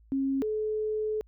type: tone pair in turn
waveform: sine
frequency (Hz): 270.8 / 429.9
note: C#4 / A4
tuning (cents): -40 / -40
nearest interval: minor sixth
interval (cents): 800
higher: second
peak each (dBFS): -25 / -27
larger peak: first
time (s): 0.12-0.42 / 0.42-1.21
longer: second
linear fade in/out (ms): 0
effects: added 55 Hz sine -55 dBFS peak until 1.27 s